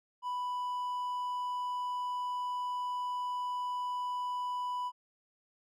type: tone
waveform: triangle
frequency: 990 Hz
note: B5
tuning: 4 cents sharp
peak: -31 dBFS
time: 0.22-4.92 s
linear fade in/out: 50 ms
effects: none